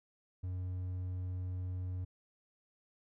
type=tone; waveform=triangle; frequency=91.4 Hz; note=F#2; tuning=21 cents flat; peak=-34 dBFS; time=0.43-2.05 s; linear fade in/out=10 ms; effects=none